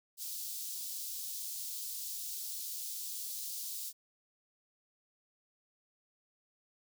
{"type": "high-pass noise", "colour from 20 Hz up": "white", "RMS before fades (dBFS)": -41, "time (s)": [0.17, 3.93], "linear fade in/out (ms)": 50, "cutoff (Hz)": 4000, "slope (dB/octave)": 24, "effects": []}